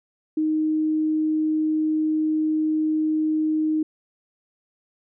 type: tone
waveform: sine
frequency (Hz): 311.1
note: D#4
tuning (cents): 0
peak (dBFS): -19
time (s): 0.37-3.83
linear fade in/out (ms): 5
effects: none